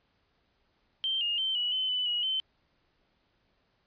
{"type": "tone with pitch steps", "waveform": "sine", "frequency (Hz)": [3136, 2842, 3105, 2935, 3051, 2995, 2908, 3076], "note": ["G7", "F7", "G7", "F#7", "G7", "F#7", "F#7", "G7"], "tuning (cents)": [0, 30, -17, -15, -48, 20, -31, -33], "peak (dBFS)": -27, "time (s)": [1.04, 2.4], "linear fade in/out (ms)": 0, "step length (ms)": 170, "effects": ["pink hiss -72 dBFS RMS until 3.86 s", "resampled to 11025 Hz"]}